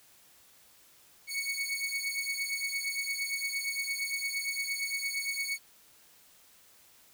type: beating tone pair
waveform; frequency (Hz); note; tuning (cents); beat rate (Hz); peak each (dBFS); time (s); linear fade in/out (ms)
sawtooth; 2218 / 2226.7; C#7 / C#7; 0 / +7; 8.7; -31 / -32; 1.27-5.59; 50
effects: white hiss -60 dBFS RMS until 7.13 s